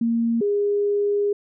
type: tone pair in turn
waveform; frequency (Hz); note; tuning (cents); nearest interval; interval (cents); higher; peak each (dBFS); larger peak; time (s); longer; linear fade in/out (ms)
sine; 231.4 / 408.6; A#3 / G#4; -13 / -28; minor seventh; 985; second; -18; neither; 0.01-0.41 / 0.41-1.33; second; 5
effects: none